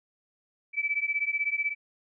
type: beating tone pair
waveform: sine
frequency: 2300 / 2316 Hz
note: D7 / D7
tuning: -37 / -25 cents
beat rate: 16 Hz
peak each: -29 / -29 dBFS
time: 0.73-1.75 s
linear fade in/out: 50 ms
effects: none